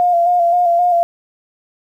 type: tone with vibrato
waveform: sine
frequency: 698.5 Hz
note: F5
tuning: in tune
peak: -10 dBFS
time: 0-1.03 s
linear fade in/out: 0 ms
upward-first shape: square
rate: 3.8 Hz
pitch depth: 32 cents each way
effects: 8-bit